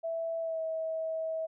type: tone with pitch glide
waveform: sine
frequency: 659.3 to 643.9 Hz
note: E5 to E5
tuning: 0 to -41 cents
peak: -31 dBFS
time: 0.03-1.47 s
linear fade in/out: 20 ms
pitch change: -41 cents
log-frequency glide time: 0.4-0.61 s
effects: none